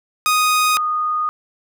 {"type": "tone pair in turn", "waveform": ["sawtooth", "sine"], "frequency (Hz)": [1244.5, 1233.8], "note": ["D#6", "D#6"], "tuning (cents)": [0, -15], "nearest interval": "unison", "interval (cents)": 15, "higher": "first", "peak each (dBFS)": [-10, -17], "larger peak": "first", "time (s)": [[0.26, 0.77], [0.77, 1.29]], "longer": "second", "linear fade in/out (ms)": 0, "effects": []}